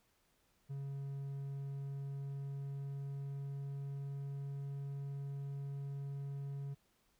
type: tone with pitch glide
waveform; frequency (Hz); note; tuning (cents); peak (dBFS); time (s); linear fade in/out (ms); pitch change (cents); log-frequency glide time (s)
triangle; 138.59 to 139.55; C#3 to C#3; 0 to +12; -38; 0.69-6.75; 20; +12; 1.45-4.74
effects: pink hiss -75 dBFS RMS until 7.19 s